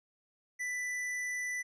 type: tone with hard clipping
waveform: sine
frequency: 1985 Hz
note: B6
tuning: 8 cents sharp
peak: -35 dBFS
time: 0.59-1.63 s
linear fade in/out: 20 ms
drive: 16 dB
effects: resampled to 22050 Hz